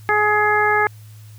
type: harmonic tone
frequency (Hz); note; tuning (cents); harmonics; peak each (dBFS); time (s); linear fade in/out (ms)
420.3; G#4; +21; 1 / 2 / 3 / 4 / 5; -21 / -19 / -21 / -19 / -23; 0.09-0.87; 0
effects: added 107 Hz sine -38 dBFS peak until 1.38 s + white hiss -52 dBFS RMS until 1.38 s